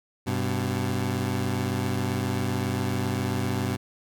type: tone pair together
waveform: 20% pulse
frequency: 98 / 125.43 Hz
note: G2 / B2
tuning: 0 / +27 cents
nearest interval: major third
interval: 427 cents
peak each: -23 dBFS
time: 0.26-3.77 s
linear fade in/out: 20 ms
effects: none

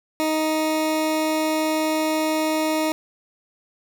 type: tone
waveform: 20% pulse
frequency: 312.8 Hz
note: D#4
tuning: 9 cents sharp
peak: -15 dBFS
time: 0.2-2.92 s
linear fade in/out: 0 ms
effects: none

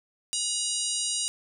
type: harmonic tone with a mistuned harmonic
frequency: 960 Hz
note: B5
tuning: 49 cents flat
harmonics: 3 / 4 / 5 / 6 / 7 / 8 / 9 / 10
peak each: -35 / -35 / -35 / -35 / -35 / -35 / -35 / -35 dBFS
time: 0.33-1.28 s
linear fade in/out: 0 ms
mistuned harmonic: 8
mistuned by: -52 cents
effects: none

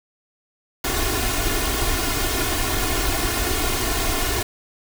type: noise with comb filter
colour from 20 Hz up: pink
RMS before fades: -22 dBFS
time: 0.84-4.43 s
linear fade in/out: 5 ms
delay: 2.8 ms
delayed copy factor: +0.9
effects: none

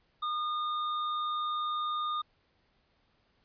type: tone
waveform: square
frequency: 1220 Hz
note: D#6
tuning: 34 cents flat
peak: -31 dBFS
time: 0.22-2.22 s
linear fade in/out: 10 ms
effects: pink hiss -71 dBFS RMS until 3.44 s + resampled to 11025 Hz

